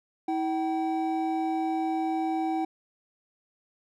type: tone pair together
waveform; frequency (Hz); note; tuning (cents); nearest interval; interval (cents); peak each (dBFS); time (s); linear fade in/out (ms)
triangle; 322.9 / 767; E4 / G5; -36 / -38; octave + minor third; 1498; -26 / -27; 0.28-2.65; 5
effects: none